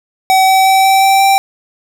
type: tone with pitch steps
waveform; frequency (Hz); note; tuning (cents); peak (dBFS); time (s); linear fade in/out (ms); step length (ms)
square; 760 / 764.4 / 768.8 / 773.3 / 777.8 / 782.3; F#5 / G5 / G5 / G5 / G5 / G5; +46 / -44 / -34 / -24 / -14 / -4; -7; 0.3-1.38; 0; 180
effects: none